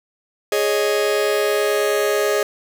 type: chord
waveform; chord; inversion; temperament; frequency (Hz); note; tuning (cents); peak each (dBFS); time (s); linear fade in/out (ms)
45% pulse; Ab suspended fourth; none; just; 415.3 / 553.7 / 623; Ab4 / Db5 / Eb5; 0 / -2 / +2; -19 / -23 / -23; 0.52-2.43; 2
effects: none